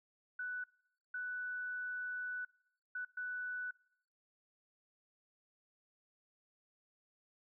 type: tone bursts at uneven times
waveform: sine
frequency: 1487 Hz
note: F#6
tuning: 8 cents sharp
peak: -38 dBFS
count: 4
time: 0.39-0.64 / 1.14-2.45 / 2.95-3.05 / 3.17-3.71 s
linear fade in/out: 5 ms
effects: noise-tail reverb RT60 0.7 s tail -24 dB re dry